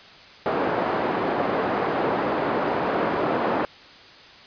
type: band-pass noise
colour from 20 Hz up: pink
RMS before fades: -24 dBFS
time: 0.46-3.65 s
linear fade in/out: 0 ms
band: 320 to 1100 Hz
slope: 12 dB/octave
effects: white hiss -46 dBFS RMS until 4.46 s + resampled to 11025 Hz